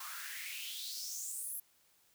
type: noise with high-pass filter sweep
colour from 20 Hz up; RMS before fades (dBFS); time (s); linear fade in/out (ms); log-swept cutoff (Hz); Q
white; -43; 0-1.6; 5; 1100 to 12000; 4.8
effects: white hiss -70 dBFS RMS until 2.14 s